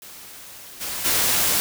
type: noise with level steps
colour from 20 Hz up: white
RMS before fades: -41 / -29 / -20 dBFS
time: 0.02-1.6 s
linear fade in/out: 0 ms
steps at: 0.8 / 1.04 s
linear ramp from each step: 20 ms
effects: none